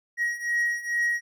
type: beating tone pair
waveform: triangle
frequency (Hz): 1895 / 1897.3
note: A#6 / A#6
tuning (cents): +28 / +30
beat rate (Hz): 2.3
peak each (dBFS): -27 / -24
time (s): 0.17-1.21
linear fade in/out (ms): 50
effects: none